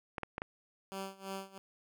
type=clicks; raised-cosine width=0.5 ms; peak=-22 dBFS; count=4; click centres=0.182 / 0.233 / 0.381 / 0.419 s
type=tone with tremolo; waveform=10% pulse; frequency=193.5 Hz; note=G3; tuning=22 cents flat; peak=-30 dBFS; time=0.92-1.58 s; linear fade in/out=0 ms; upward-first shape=sine; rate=3 Hz; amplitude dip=90%
effects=none